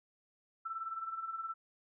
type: tone with tremolo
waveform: sine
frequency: 1331 Hz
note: E6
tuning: 16 cents sharp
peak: -35 dBFS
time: 0.65-1.54 s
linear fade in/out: 10 ms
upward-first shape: sine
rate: 19 Hz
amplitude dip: 65%
effects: none